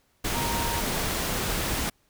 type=tone in noise; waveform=sine; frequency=932.3 Hz; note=A#5; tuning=in tune; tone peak=-31 dBFS; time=0.34-0.81 s; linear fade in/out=10 ms; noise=pink; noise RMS=-28 dBFS; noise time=0.24-1.9 s; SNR=-6 dB; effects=pink hiss -67 dBFS RMS until 2.09 s